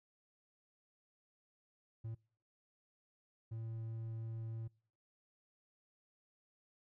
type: tone bursts at uneven times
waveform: triangle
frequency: 112.9 Hz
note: A2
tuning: 45 cents sharp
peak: -39 dBFS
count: 2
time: 2.04-2.15 / 3.51-4.68 s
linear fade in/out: 10 ms
effects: noise-tail reverb RT60 0.5 s tail -26 dB re dry